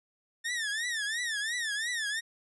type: tone with vibrato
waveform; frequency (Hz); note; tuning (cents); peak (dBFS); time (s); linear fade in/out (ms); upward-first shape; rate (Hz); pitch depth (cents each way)
sawtooth; 1798; A6; +37; -27; 0.44-2.21; 20; triangle; 2.9; 180
effects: resampled to 24000 Hz